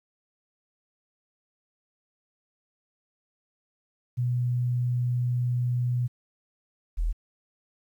sine tone pair in turn, 122.9 / 41.01 Hz, B2 / E1, -8 / -8 cents, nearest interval octave + perfect fifth, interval 1900 cents, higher first, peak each -23 dBFS, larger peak neither, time 4.17-6.08 / 6.97-7.13 s, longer first, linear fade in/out 20 ms, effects 10-bit

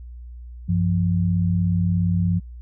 sine tone pair together, 96.01 / 172.9 Hz, G2 / F3, -35 / -17 cents, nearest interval minor seventh, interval 1018 cents, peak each -20 dBFS, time 0.68-2.4 s, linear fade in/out 20 ms, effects added 60 Hz sine -35 dBFS peak until 2.61 s

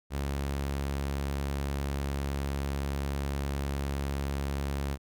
sawtooth tone, 69.7 Hz, C#2, 10 cents sharp, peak -26 dBFS, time 0.1-4.98 s, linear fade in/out 50 ms, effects none

